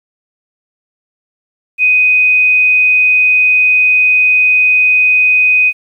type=tone; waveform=sine; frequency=2500 Hz; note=D#7; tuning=8 cents sharp; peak=-6 dBFS; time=1.78-5.73 s; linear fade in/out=50 ms; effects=8-bit